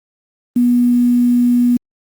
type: tone with quantisation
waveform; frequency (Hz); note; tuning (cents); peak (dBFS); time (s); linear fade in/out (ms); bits
sine; 243.3; B3; -26; -9; 0.56-1.77; 5; 6
effects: Opus 32 kbps